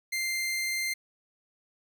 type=tone; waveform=sawtooth; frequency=2093 Hz; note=C7; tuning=in tune; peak=-25 dBFS; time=0.12-0.94 s; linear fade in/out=10 ms; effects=none